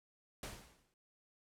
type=noise with exponential decay; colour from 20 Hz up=pink; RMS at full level=-43 dBFS; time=0.43-0.94 s; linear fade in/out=2 ms; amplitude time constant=110 ms; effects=low-pass 12000 Hz 12 dB/octave